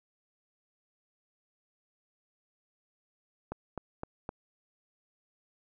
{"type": "click train", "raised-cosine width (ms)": 1, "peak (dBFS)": -22, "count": 4, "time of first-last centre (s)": [3.52, 4.291], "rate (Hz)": 3.89, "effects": []}